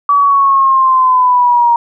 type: linear sweep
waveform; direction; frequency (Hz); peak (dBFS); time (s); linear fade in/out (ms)
sine; down; 1148 to 938; -6; 0.09-1.76; 2
effects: none